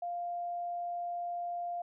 sine tone, 698.5 Hz, F5, in tune, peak -34 dBFS, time 0.02-1.82 s, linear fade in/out 5 ms, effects none

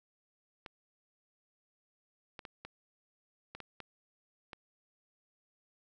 clicks, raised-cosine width 0.3 ms, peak -28 dBFS, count 8, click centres 0.662 / 2.392 / 2.452 / 2.65 / 3.55 / 3.603 / 3.803 / 4.532 s, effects none

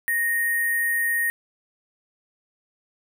sine tone with sample-and-hold, 1864 Hz, A#6, 1 cent flat, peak -20 dBFS, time 0.08-1.3 s, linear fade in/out 0 ms, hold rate 11025 Hz, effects none

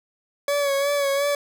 40% pulse tone with vibrato, 564 Hz, C#5, 30 cents sharp, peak -19 dBFS, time 0.48-1.35 s, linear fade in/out 2 ms, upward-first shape sine, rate 2.8 Hz, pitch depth 39 cents each way, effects none

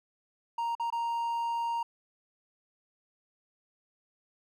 triangle tone with dropouts, 932.3 Hz, A#5, in tune, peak -27 dBFS, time 0.58-1.83 s, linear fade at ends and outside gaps 5 ms, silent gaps 0.752-0.797 / 0.903-0.924 s, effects none

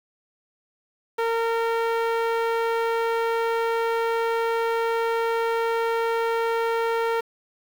5% pulse tone with low-pass filter, 458.7 Hz, A#4, 28 cents flat, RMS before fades -24 dBFS, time 1.18-7.21 s, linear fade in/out 10 ms, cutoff 930 Hz, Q 0.5, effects 7-bit

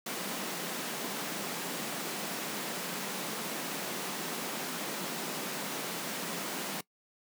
pink high-pass noise, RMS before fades -37 dBFS, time 0.06-6.81 s, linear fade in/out 5 ms, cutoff 160 Hz, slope 48 dB/octave, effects noise-tail reverb RT60 0.1 s tail -21 dB re dry

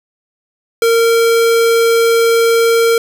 square tone, 460.3 Hz, A#4, 22 cents flat, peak -9 dBFS, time 0.82-2.98 s, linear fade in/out 2 ms, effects none

